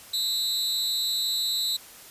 40% pulse tone with amplitude modulation, 3951 Hz, B7, in tune, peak -19 dBFS, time 0.13-1.77 s, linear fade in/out 10 ms, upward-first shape sine, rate 254 Hz, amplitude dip 95%, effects white hiss -47 dBFS RMS until 2.1 s + resampled to 32000 Hz

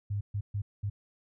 sine tone bursts at uneven times, 101.7 Hz, G#2, 36 cents flat, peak -29 dBFS, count 4, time 0.1-0.21 / 0.34-0.41 / 0.54-0.62 / 0.83-0.9 s, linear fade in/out 10 ms, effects none

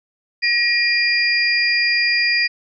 sine tone cluster, 1896 / 2410 / 4838 Hz, A#6 / D7 / D#8, +29 / +44 / -49 cents, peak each -19 dBFS, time 0.42-2.48 s, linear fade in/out 20 ms, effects none

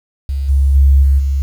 sine tone with level steps, 68.7 Hz, C#2, 15 cents flat, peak -15 / -8 / -5 / -7 / -12 dBFS, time 0.29-1.42 s, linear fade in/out 0 ms, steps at 0.48 / 0.74 / 1.02 / 1.18 s, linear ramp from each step 20 ms, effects 7-bit

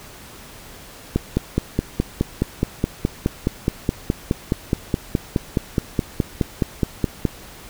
click train, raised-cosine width 3 ms, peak -4 dBFS, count 30, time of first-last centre 1.16-7.252 s, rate 4.76 Hz, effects pink hiss -41 dBFS RMS until 7.69 s

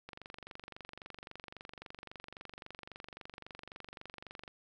click train, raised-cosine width 0.3 ms, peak -30 dBFS, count 105, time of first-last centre 0.09-4.478 s, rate 23.7 Hz, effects none

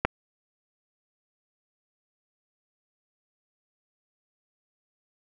clicks, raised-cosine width 0.5 ms, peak -6 / -29 dBFS, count 2, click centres 0.05 / 0.053 s, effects none

